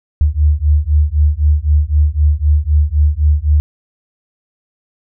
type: beating tone pair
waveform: sine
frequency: 72.9 / 76.8 Hz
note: D2 / D#2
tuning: -12 / -22 cents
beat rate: 3.9 Hz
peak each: -12 dBFS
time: 0.21-3.6 s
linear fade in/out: 0 ms
effects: none